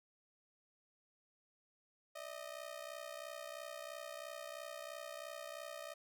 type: ring-modulated tone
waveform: sawtooth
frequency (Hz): 619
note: D#5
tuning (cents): -9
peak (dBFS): -39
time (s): 2.15-5.94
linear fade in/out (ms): 10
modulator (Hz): 31.5
effects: none